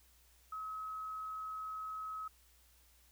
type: tone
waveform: sine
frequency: 1280 Hz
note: D#6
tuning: 49 cents sharp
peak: -40 dBFS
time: 0.52-2.28 s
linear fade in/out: 5 ms
effects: added 60 Hz sine -67 dBFS peak until 3.11 s + white hiss -68 dBFS RMS until 3.11 s